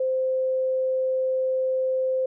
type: tone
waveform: sine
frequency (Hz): 520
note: C5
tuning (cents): -11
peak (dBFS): -21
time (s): 0-2.26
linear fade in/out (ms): 5
effects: none